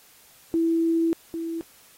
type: tone pair in turn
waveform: sine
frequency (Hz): 330.2 / 330.2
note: E4 / E4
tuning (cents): +3 / +3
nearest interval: unison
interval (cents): 0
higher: neither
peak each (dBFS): -19 / -27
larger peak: first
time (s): 0.54-1.13 / 1.34-1.61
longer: first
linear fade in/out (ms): 0
effects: white hiss -54 dBFS RMS until 1.97 s + AAC 48 kbps